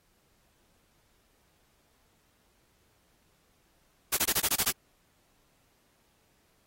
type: noise bursts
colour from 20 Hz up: white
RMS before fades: -26 dBFS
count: 8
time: 4.12-4.712 s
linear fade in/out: 10 ms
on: 53 ms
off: 24 ms
effects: pink hiss -69 dBFS RMS until 6.66 s + AAC 48 kbps